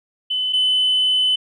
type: tone pair in turn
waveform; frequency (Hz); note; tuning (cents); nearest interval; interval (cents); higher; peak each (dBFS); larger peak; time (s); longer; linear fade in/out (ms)
sine; 3021 / 3021; F#7 / F#7; +35 / +35; unison; 0; neither; -18 / -13; second; 0.3-0.53 / 0.53-1.36; second; 10
effects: tanh soft clip ceiling -11 dBFS